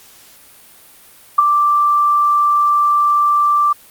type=tone with ADSR envelope; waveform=sine; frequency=1174.7 Hz; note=D6; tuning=in tune; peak=-3 dBFS; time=1.38-3.73 s; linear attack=9 ms; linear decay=14 ms; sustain=-7 dB; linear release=8 ms; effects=white hiss -44 dBFS RMS until 3.9 s + Opus 48 kbps